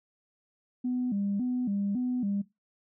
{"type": "tone with vibrato", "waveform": "sine", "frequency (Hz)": 223.7, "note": "A3", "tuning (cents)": 29, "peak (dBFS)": -26, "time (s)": [0.84, 2.42], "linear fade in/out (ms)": 10, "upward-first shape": "square", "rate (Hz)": 1.8, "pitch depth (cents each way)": 190, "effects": ["noise-tail reverb RT60 0.2 s tail -19 dB re dry", "tanh soft clip ceiling -22 dBFS"]}